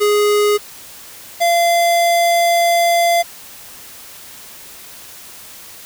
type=tone pair in turn; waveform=square; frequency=415.3 / 686.6 Hz; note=G#4 / F5; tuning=0 / -30 cents; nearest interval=major sixth; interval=870 cents; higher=second; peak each=-12 dBFS; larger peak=neither; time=0-0.58 / 1.4-3.23 s; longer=second; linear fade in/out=20 ms; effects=white hiss -37 dBFS RMS until 5.85 s